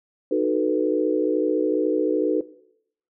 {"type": "chord", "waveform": "sine", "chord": "B dominant seventh", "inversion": "first", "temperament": "equal with one note detuned", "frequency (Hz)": [307.7, 370, 440, 493.9], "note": ["D#4", "F#4", "A4", "B4"], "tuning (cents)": [-19, 0, 0, 0], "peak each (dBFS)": -24, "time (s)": [0.31, 2.41], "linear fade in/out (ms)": 5, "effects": ["noise-tail reverb RT60 0.7 s tail -17 dB re dry"]}